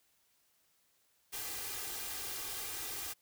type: noise with comb filter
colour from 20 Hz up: white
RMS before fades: -41 dBFS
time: 1.32-3.14 s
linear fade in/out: 20 ms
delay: 2.5 ms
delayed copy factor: +0.65
effects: white hiss -73 dBFS RMS until 3.21 s